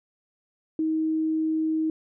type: tone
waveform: sine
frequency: 316.4 Hz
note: D#4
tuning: 29 cents sharp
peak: -22 dBFS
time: 0.79-1.9 s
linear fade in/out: 2 ms
effects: none